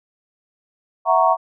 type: chord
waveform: sine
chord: F# dominant seventh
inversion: third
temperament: equal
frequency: 659.3 / 740 / 932.3 / 1108.7 Hz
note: E5 / F#5 / A#5 / C#6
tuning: 0 / 0 / 0 / 0 cents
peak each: -18 dBFS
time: 1.05-1.37 s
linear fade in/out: 50 ms
effects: none